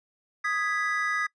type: chord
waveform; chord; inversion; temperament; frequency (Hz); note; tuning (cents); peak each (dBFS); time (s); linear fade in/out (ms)
triangle; G# minor; second; equal; 1244.5 / 1661.2 / 1975.5; D#6 / G#6 / B6; 0 / 0 / 0; -28; 0.44-1.27; 10
effects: noise-tail reverb RT60 0.1 s tail -23 dB re dry + resampled to 22050 Hz